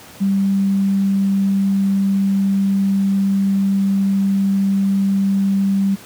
sine tone, 196 Hz, G3, in tune, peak -13 dBFS, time 0.2-5.96 s, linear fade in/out 20 ms, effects pink hiss -40 dBFS RMS until 6.05 s + high-pass 100 Hz 12 dB/octave

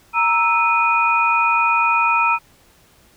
sine tone cluster, 932 / 1316 / 2472 Hz, A#5 / E6 / D#7, -1 / -3 / -12 cents, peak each -18 dBFS, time 0.13-2.39 s, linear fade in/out 50 ms, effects pink hiss -53 dBFS RMS until 3.16 s

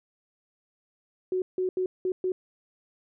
sine tone bursts at uneven times, 370 Hz, F#4, in tune, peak -24 dBFS, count 5, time 1.32-1.42 / 1.58-1.69 / 1.77-1.86 / 2.05-2.12 / 2.24-2.32 s, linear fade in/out 2 ms, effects none

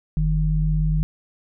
sine tone pair together, 46.33 / 155.56 Hz, F#1 / D#3, +3 / 0 cents, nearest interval octave + major sixth, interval 2097 cents, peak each -20 dBFS, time 0.17-1.03 s, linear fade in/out 0 ms, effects none

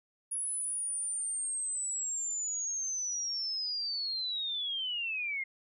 sine linear sweep, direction down, 10420 to 2093 Hz, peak -32 dBFS, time 0.31-5.44 s, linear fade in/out 10 ms, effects none

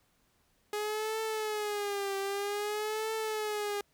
sawtooth tone with vibrato, 416.3 Hz, G#4, 4 cents sharp, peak -28 dBFS, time 0.73-3.81 s, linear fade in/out 2 ms, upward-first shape triangle, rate 0.52 Hz, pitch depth 110 cents each way, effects pink hiss -71 dBFS RMS until 3.93 s

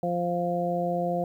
harmonic tone, 174.61 Hz, F3, in tune, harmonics 1 / 2 / 3 / 4, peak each -30 / -34 / -29 / -29 dBFS, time 0.03-1.24 s, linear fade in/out 2 ms, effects 10-bit

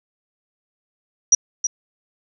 sine tone with echo, 5800 Hz, F#8, 35 cents flat, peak -8 dBFS, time 1.32-1.35 s, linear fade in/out 5 ms, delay 320 ms, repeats 1, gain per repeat -9 dB, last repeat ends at 1.67 s, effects none

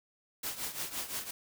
white noise with tremolo, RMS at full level -35 dBFS, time 0.43-1.31 s, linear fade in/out 5 ms, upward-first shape triangle, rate 5.8 Hz, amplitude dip 80%, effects none

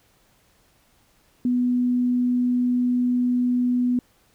sine tone, 246.9 Hz, B3, in tune, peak -18 dBFS, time 1.45-3.99 s, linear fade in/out 2 ms, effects pink hiss -61 dBFS RMS until 4.34 s

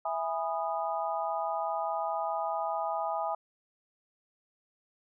sine chord, E major seventh, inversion none, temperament just, 659.3 / 824.1 / 988.9 / 1236.1 Hz, E5 / G#5 / B5 / D#6, 0 / -14 / +2 / -12 cents, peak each -34 / -33 / -38 / -37 dBFS, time 0.05-3.35 s, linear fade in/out 5 ms, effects none

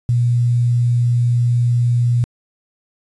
sine tone with quantisation, 120.5 Hz, B2, 42 cents flat, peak -12 dBFS, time 0.09-2.24 s, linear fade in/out 0 ms, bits 7, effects resampled to 22050 Hz

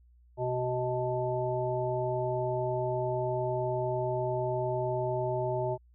harmonic tone, 125.6 Hz, B2, 30 cents sharp, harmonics 1 / 3 / 5 / 7, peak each -34 / -33 / -32 / -36 dBFS, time 0.37-5.78 s, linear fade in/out 50 ms, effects added 60 Hz sine -57 dBFS peak until 5.94 s

